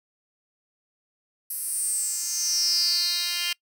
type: tone with high-pass filter sweep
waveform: 10% pulse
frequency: 349.2 Hz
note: F4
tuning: in tune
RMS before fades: -26 dBFS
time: 1.5-3.53 s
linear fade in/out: 5 ms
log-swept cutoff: 11000 to 3100 Hz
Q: 7.6
effects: noise-tail reverb RT60 0.1 s tail -25 dB re dry